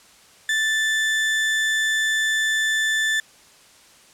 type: tone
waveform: 35% pulse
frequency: 1760 Hz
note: A6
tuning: in tune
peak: -17 dBFS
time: 0.49-3.2 s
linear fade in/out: 2 ms
effects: white hiss -51 dBFS RMS until 4.13 s + low-pass 9000 Hz 12 dB/octave